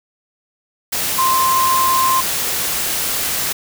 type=tone in noise; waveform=sine; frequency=1046.5 Hz; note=C6; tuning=in tune; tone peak=-13 dBFS; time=1.18-2.21 s; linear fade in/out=10 ms; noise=white; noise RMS=-20 dBFS; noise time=0.92-3.53 s; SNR=+4 dB; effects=none